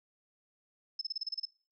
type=tone bursts; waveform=sine; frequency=5230 Hz; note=E8; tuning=15 cents flat; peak=-32 dBFS; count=9; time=0.99-1.454 s; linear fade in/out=5 ms; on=24 ms; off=31 ms; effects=noise-tail reverb RT60 0.4 s tail -21 dB re dry